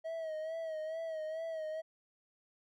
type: tone with vibrato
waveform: triangle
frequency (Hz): 639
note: D#5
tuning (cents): +46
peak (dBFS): -35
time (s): 0.04-1.82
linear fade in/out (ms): 20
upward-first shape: sine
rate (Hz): 2.3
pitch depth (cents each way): 52
effects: none